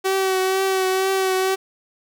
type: tone with vibrato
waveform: sawtooth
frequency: 380 Hz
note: F#4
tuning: 46 cents sharp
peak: -14 dBFS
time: 0.04-1.56 s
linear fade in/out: 20 ms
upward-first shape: triangle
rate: 2.1 Hz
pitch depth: 28 cents each way
effects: 9-bit